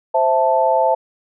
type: chord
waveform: sine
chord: A minor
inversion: first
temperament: equal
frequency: 523.3 / 659.3 / 880 Hz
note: C5 / E5 / A5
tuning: 0 / 0 / 0 cents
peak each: -18 / -17 / -16 dBFS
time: 0.14-0.95 s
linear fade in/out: 10 ms
effects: none